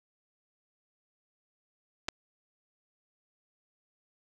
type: clicks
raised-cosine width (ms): 0.2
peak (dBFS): -19 / -14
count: 2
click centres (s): 2.084 / 2.087
effects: none